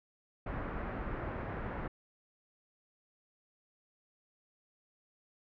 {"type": "low-pass noise", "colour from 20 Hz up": "pink", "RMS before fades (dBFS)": -39, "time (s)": [0.46, 1.88], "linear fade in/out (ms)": 5, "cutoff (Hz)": 1800, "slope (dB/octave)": 24, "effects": []}